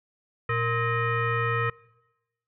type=tone with frequency modulation; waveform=sine; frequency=698.5 Hz; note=F5; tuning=in tune; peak=-23 dBFS; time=0.49-1.7 s; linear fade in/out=5 ms; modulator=582 Hz; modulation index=2.4; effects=noise-tail reverb RT60 1.0 s tail -23 dB re dry